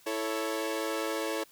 sawtooth chord, A major, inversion second, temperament equal, 329.6 / 440 / 554.4 Hz, E4 / A4 / C#5, 0 / 0 / 0 cents, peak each -31 dBFS, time 0.06-1.44 s, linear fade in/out 10 ms, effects white hiss -59 dBFS RMS until 1.51 s

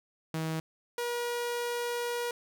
sawtooth tone pair in turn, 160 / 479.5 Hz, D#3 / A#4, +49 / +49 cents, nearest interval octave + perfect fifth, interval 1900 cents, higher second, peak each -27 dBFS, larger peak neither, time 0.34-0.6 / 0.98-2.31 s, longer second, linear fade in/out 2 ms, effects none

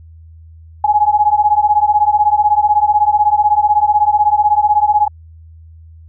sine beating tone pair, 830.6 / 846.6 Hz, G#5 / G#5, 0 / +33 cents, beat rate 16 Hz, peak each -12 dBFS, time 0.84-5.08 s, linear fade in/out 5 ms, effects added 81 Hz sine -36 dBFS peak until 6.08 s

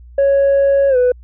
sine tone with pitch glide, 554.4 to 496.8 Hz, C#5 to B4, 0 to +10 cents, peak -7 dBFS, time 0.18-1.12 s, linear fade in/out 5 ms, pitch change -190 cents, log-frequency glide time 0.89-0.97 s, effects tanh soft clip ceiling -8 dBFS + added 60 Hz sine -36 dBFS peak until 1.23 s

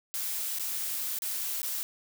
blue noise with dropouts, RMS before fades -33 dBFS, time 0.14-1.83 s, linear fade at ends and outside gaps 0 ms, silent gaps 0.586-0.596 / 1.187-1.221 / 1.618-1.63 s, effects none

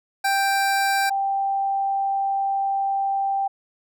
25% pulse / sine tone pair in turn, 786 / 786 Hz, G5 / G5, +4 / +4 cents, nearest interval unison, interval 0 cents, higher neither, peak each -15 / -20 dBFS, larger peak first, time 0.24-1.1 / 1.1-3.48 s, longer second, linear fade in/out 10 ms, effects none

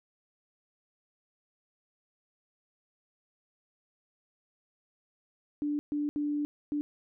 sine tone bursts at uneven times, 293.7 Hz, D4, in tune, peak -28 dBFS, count 4, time 5.62-5.79 / 5.92-6.09 / 6.16-6.45 / 6.72-6.81 s, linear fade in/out 0 ms, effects none

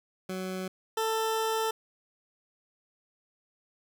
20% pulse tone pair in turn, 186.6 / 443.8 Hz, F#3 / A4, +15 / +15 cents, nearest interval octave + minor third, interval 1500 cents, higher second, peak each -28 / -22 dBFS, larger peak second, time 0.29-0.68 / 0.97-1.71 s, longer second, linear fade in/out 5 ms, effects none

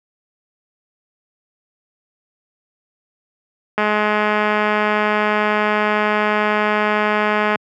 click train, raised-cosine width 0.5 ms, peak -3 dBFS, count 798, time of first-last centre 3.78-7.557 s, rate 211 Hz, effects high-pass 150 Hz 12 dB/octave

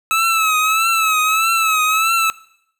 25% pulse tone with vibrato, 1299 Hz, E6, 26 cents flat, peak -10 dBFS, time 0.11-2.3 s, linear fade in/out 0 ms, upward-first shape triangle, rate 1.6 Hz, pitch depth 74 cents each way, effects noise-tail reverb RT60 0.7 s tail -20 dB re dry

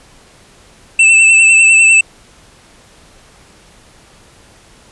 square tone with vibrato, 2657 Hz, E7, 13 cents sharp, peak -5 dBFS, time 0.99-2.01 s, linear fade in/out 5 ms, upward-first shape triangle, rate 10 Hz, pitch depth 37 cents each way, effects pink hiss -44 dBFS RMS until 4.91 s + resampled to 24000 Hz

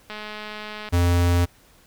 click train, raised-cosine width 0.3 ms, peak -19 dBFS, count 168, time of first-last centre 0.1-0.888 s, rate 212 Hz
square tone, 87.31 Hz, F2, in tune, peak -17 dBFS, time 0.92-1.46 s, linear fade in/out 20 ms
effects pink hiss -55 dBFS RMS until 1.86 s

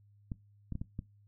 clicks, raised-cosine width 5 ms, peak -25 dBFS, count 5, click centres 0.318 / 0.723 / 0.754 / 0.815 / 0.991 s, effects noise-tail reverb RT60 0.2 s tail -20 dB re dry + added 102 Hz sine -60 dBFS peak until 1.27 s

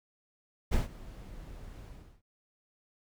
brown noise with ADSR envelope, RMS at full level -25 dBFS, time 0.71-2.22 s, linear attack 25 ms, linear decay 140 ms, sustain -21 dB, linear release 360 ms, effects none

